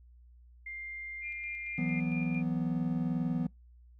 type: tone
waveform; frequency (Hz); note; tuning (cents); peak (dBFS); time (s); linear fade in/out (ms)
sine; 2100; C7; +6; -39; 0.66-2; 5
type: tone with tremolo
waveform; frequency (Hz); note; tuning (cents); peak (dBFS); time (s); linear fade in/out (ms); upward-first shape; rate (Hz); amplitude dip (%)
sine; 2400; D7; +37; -38; 1.21-2.43; 50; square; 4.4; 40
type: chord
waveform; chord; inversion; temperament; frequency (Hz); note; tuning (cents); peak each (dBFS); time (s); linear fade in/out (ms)
triangle; E suspended second; none; equal; 164.81 / 185 / 246.9; E3 / F#3 / B3; 0 / 0 / 0; -31 / -33 / -31; 1.78-3.47; 5
effects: noise-tail reverb RT60 0.2 s tail -26 dB re dry + added 60 Hz sine -54 dBFS peak until 3.99 s